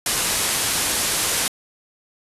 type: low-pass noise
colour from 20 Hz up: white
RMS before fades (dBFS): -22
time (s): 0.06-1.48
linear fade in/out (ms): 2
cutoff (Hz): 12000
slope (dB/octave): 48
effects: resampled to 32000 Hz